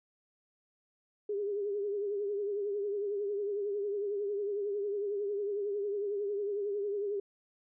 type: tone with vibrato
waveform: sine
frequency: 406.7 Hz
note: G#4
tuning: 36 cents flat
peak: -31 dBFS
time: 1.29-7.2 s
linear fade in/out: 5 ms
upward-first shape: triangle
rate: 11 Hz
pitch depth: 70 cents each way
effects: none